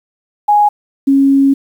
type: tone pair in turn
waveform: sine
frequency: 830.6 / 274.4 Hz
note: G#5 / C#4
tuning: 0 / -17 cents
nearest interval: octave + perfect fifth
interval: 1917 cents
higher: first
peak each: -6 / -6 dBFS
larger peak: neither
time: 0.48-0.69 / 1.07-1.54 s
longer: second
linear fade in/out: 10 ms
effects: 7-bit